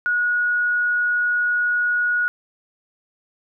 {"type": "tone", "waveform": "sine", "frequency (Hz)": 1454, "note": "F#6", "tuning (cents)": -31, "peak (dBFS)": -17, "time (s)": [0.06, 2.28], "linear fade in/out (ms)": 0, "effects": []}